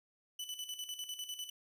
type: tone with tremolo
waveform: sawtooth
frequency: 2987 Hz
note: F#7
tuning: 16 cents sharp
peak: -36 dBFS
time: 0.39-1.5 s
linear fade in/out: 5 ms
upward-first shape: square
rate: 10 Hz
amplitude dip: 65%
effects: none